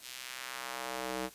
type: tone with high-pass filter sweep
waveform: square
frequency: 63.7 Hz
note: C2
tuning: 46 cents flat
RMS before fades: -40 dBFS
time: 0.01-1.3 s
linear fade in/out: 50 ms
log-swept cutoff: 3600 to 300 Hz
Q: 0.93
effects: white hiss -55 dBFS RMS until 1.34 s + resampled to 32000 Hz